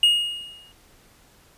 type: tone with exponential decay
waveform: triangle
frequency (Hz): 2863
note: F7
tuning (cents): +42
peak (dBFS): -10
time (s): 0.03-0.72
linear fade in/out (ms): 2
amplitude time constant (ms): 150
effects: pink hiss -55 dBFS RMS until 1.57 s + resampled to 32000 Hz